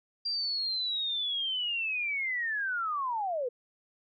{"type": "linear sweep", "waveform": "sine", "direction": "down", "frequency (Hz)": [4766, 466.2], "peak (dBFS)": -29, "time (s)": [0.25, 3.49], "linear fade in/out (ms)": 10, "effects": []}